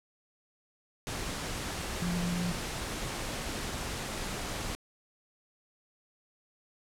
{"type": "tone in noise", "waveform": "sine", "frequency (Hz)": 175.2, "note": "F3", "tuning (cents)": 6, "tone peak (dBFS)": -30, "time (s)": [2.02, 2.52], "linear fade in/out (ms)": 0, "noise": "pink", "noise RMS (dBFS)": -36, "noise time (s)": [1.07, 4.75], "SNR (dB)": 3, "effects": ["low-pass 10000 Hz 12 dB/octave"]}